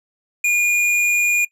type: tone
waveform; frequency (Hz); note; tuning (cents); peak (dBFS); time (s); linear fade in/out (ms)
square; 2430; D#7; -42; -15; 0.44-1.45; 5
effects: noise-tail reverb RT60 0.1 s tail -19 dB re dry + low-pass 12000 Hz 12 dB/octave